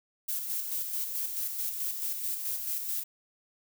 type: noise with tremolo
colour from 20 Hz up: violet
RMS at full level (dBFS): -32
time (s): 0.28-3.04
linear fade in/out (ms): 10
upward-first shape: square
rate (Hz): 4.6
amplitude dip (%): 40
effects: none